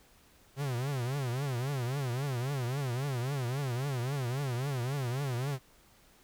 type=tone with vibrato; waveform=45% pulse; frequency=130.81 Hz; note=C3; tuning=in tune; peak=-31 dBFS; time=0.56-5.59 s; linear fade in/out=50 ms; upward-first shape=triangle; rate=3.7 Hz; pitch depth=210 cents each way; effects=pink hiss -62 dBFS RMS until 6.23 s